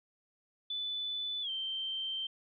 sine tone with pitch glide, 3491 to 3128 Hz, A7 to G7, -14 to -4 cents, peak -34 dBFS, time 0.7-2.27 s, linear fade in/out 5 ms, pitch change -190 cents, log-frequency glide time 1.42-1.5 s, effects none

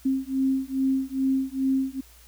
sine beating tone pair, 265.1 / 267.5 Hz, C4 / C4, +23 / +38 cents, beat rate 2.4 Hz, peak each -25 dBFS, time 0.05-2.01 s, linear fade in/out 10 ms, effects added 60 Hz sine -52 dBFS peak until 2.27 s + white hiss -54 dBFS RMS until 2.27 s

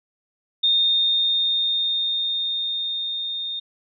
sine tone with level ramp, 3659 Hz, A#7, 33 cents flat, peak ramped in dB -15 to -26 dBFS, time 0.63-3.6 s, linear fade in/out 10 ms, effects none

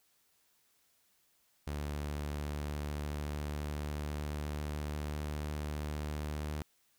sawtooth tone with pitch glide, 73.42 to 75.18 Hz, D2 to D2, 0 to +41 cents, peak -32 dBFS, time 1.67-6.62 s, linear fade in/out 0 ms, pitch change +41 cents, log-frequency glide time 1.95-6.49 s, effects white hiss -72 dBFS RMS until 6.98 s

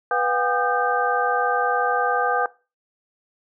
sine tone cluster, 491.9 / 723 / 803 / 1217 / 1560 Hz, B4 / F#5 / G5 / D#6 / G6, -7 / -40 / +41 / -39 / -9 cents, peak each -25 dBFS, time 0.11-2.46 s, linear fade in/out 2 ms, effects noise-tail reverb RT60 0.3 s tail -20 dB re dry

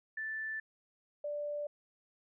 sine tone pair in turn, 1760 / 587.3 Hz, A6 / D5, 0 / 0 cents, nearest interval octave + perfect fifth, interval 1900 cents, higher first, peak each -36 / -35 dBFS, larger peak second, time 0.17-0.6 / 1.24-1.67 s, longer neither, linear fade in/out 5 ms, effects none

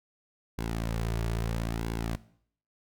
sawtooth tone with flanger, 56.4 Hz, A1, 44 cents sharp, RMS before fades -32 dBFS, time 0.58-2.16 s, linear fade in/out 5 ms, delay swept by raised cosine 1.6 to 3.9 ms, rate 0.76 Hz, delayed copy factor -0.55, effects noise-tail reverb RT60 0.6 s tail -18 dB re dry

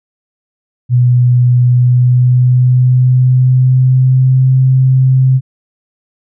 sine tone with pitch glide, 123.47 to 130.66 Hz, B2 to C3, 0 to -2 cents, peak -5 dBFS, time 0.89-5.41 s, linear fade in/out 50 ms, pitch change +98 cents, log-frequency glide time 1.66-4.56 s, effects none

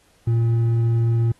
sine tone with hard clipping, 115.7 Hz, A#2, 13 cents flat, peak -17 dBFS, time 0.27-1.32 s, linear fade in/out 5 ms, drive 4 dB, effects pink hiss -59 dBFS RMS until 1.39 s + AAC 32 kbps

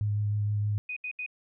sine tone with vibrato, 104.1 Hz, G#2, 5 cents sharp, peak -25 dBFS, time 0.01-0.78 s, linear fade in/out 0 ms, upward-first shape triangle, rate 6.4 Hz, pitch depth 16 cents each way
sine tone bursts, 2489 Hz, D#7, in tune, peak -32 dBFS, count 3, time 0.89-1.263 s, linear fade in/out 5 ms, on 75 ms, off 74 ms
effects none

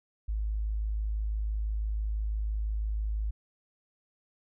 sine tone, 53 Hz, G#1, 36 cents sharp, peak -28 dBFS, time 0.28-3.31 s, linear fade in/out 10 ms, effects none

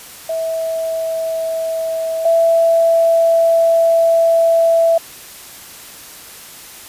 sine tone pair in turn, 652 / 663.8 Hz, E5 / E5, -19 / +12 cents, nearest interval unison, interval 31 cents, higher second, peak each -17 / -9 dBFS, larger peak second, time 0.29-2.25 / 2.25-4.98 s, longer second, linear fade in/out 5 ms, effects white hiss -36 dBFS RMS until 6.88 s + resampled to 32000 Hz

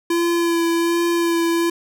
square tone with vibrato, 338.7 Hz, E4, 47 cents sharp, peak -17 dBFS, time 0.1-1.7 s, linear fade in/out 5 ms, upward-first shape sine, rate 1.3 Hz, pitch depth 17 cents each way, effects none

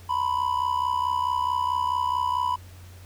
triangle tone with amplitude modulation, 990 Hz, B5, 4 cents sharp, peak -17 dBFS, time 0.09-2.56 s, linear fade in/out 10 ms, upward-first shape sine, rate 64.6 Hz, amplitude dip 80%, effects added 90 Hz sine -43 dBFS peak until 3.05 s + pink hiss -52 dBFS RMS until 3.05 s

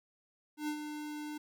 square tone with ADSR envelope, 300.2 Hz, D4, 38 cents sharp, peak -33 dBFS, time 0.57-1.38 s, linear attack 110 ms, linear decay 80 ms, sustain -7 dB, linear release 8 ms, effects none

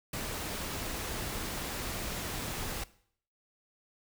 pink noise, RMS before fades -37 dBFS, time 0.13-2.84 s, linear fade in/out 5 ms, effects noise-tail reverb RT60 0.6 s tail -19 dB re dry

